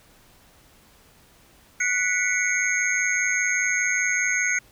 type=tone cluster; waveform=sine; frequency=1477 / 1975 / 2148 / 2253 / 6460 Hz; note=F#6 / B6 / C7 / C#7 / G#8; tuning=-3 / 0 / +45 / +28 / -49 cents; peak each=-27 dBFS; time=1.8-4.59 s; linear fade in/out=5 ms; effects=pink hiss -55 dBFS RMS until 4.71 s